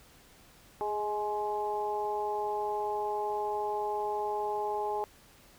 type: harmonic tone with a mistuned harmonic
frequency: 210.2 Hz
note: G#3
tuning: 21 cents sharp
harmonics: 2 / 3 / 4 / 5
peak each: -34 / -41 / -32 / -43 dBFS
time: 0.81-5.04 s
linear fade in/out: 0 ms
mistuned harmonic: 2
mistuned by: -18 cents
effects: pink hiss -58 dBFS RMS until 5.58 s